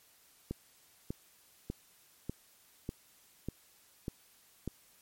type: click train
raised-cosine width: 3 ms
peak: -23 dBFS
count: 8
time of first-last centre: 0.51-4.677 s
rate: 1.68 Hz
effects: white hiss -64 dBFS RMS until 5.01 s + MP3 64 kbps